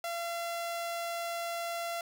sawtooth tone, 682 Hz, F5, 41 cents flat, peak -30 dBFS, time 0.04-2.01 s, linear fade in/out 2 ms, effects none

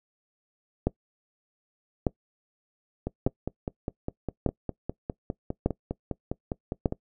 two click trains, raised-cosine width 2 ms, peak -9 / -16 dBFS, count 6 / 20, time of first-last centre 0.87-6.858 / 3.07-6.924 s, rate 0.835 / 4.93 Hz, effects noise-tail reverb RT60 0.1 s tail -22 dB re dry

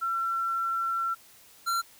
sine / square tone pair in turn, 1353 / 1366.4 Hz, E6 / F6, +45 / -38 cents, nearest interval unison, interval 17 cents, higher second, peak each -26 dBFS, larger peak neither, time 0.01-1.15 / 1.66-1.82 s, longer first, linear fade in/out 20 ms, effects white hiss -55 dBFS RMS until 1.99 s

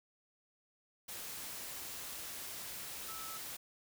sine tone in noise, 1306 Hz, E6, 17 cents flat, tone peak -48 dBFS, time 3.08-3.38 s, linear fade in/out 10 ms, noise white, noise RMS -45 dBFS, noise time 1.08-3.57 s, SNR -6 dB, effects none

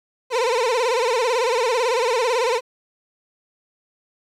30% pulse tone with vibrato, 480.7 Hz, B4, 47 cents flat, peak -15 dBFS, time 0.3-2.61 s, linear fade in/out 50 ms, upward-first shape sine, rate 18 Hz, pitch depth 140 cents each way, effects low-pass 7000 Hz 12 dB/octave + 9-bit

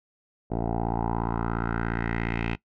10% pulse tone with low-pass filter sweep, 57.1 Hz, A#1, 35 cents flat, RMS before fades -28 dBFS, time 0.5-2.56 s, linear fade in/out 20 ms, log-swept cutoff 610 to 2600 Hz, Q 3.6, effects noise-tail reverb RT60 0.1 s tail -20 dB re dry

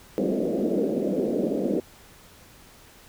pink band-pass noise, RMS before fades -25 dBFS, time 0.18-1.8 s, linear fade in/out 0 ms, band 190 to 580 Hz, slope 48 dB/octave, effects pink hiss -51 dBFS RMS until 3.08 s

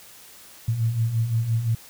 sine beating tone pair, 110 / 115.8 Hz, A2 / A#2, 0 / -11 cents, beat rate 5.8 Hz, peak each -28 / -21 dBFS, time 0.68-1.75 s, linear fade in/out 5 ms, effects white hiss -47 dBFS RMS until 1.89 s

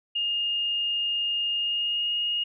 sine tone with pitch glide, 2834 to 2860 Hz, F7 to F7, +25 to +41 cents, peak -24 dBFS, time 0.15-2.44 s, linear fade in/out 10 ms, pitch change +16 cents, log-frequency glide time 1.55-2.13 s, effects none

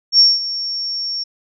sine tone with ADSR envelope, 5490 Hz, F8, 31 cents flat, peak -5 dBFS, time 0.12-1.24 s, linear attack 71 ms, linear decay 200 ms, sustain -15 dB, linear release 12 ms, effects none

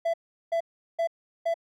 triangle tone bursts, 668 Hz, E5, 23 cents sharp, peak -21 dBFS, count 4, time 0.05-1.542 s, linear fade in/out 10 ms, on 88 ms, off 380 ms, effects none

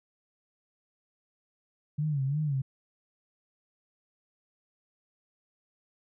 sine tone with vibrato, 143.5 Hz, D3, 40 cents flat, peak -26 dBFS, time 1.98-2.62 s, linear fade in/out 10 ms, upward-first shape sine, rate 2.9 Hz, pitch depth 130 cents each way, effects none

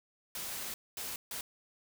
white noise bursts at uneven times, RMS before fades -40 dBFS, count 3, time 0.35-0.74 / 0.97-1.16 / 1.31-1.41 s, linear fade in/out 2 ms, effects none

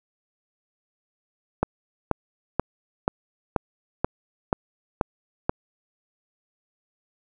click train, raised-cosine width 1 ms, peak -6 dBFS, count 9, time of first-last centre 1.63-5.495 s, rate 2.07 Hz, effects none

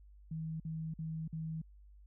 sine tone bursts, 160 Hz, D#3, 49 cents sharp, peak -37 dBFS, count 4, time 0.31-1.617 s, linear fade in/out 5 ms, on 290 ms, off 49 ms, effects added 50 Hz sine -55 dBFS peak until 2.06 s

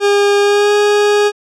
40% pulse tone with pitch glide, 405.6 to 413.6 Hz, G#4 to G#4, -41 to -7 cents, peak -8 dBFS, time 0-1.32 s, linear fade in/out 50 ms, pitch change +34 cents, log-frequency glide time 0.4-0.74 s, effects low-pass 7000 Hz 12 dB/octave

